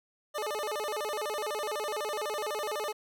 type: tone with vibrato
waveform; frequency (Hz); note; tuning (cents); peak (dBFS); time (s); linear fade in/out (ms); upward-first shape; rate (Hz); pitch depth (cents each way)
25% pulse; 505; B4; +39; -28; 0.34-2.93; 20; square; 12; 290
effects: none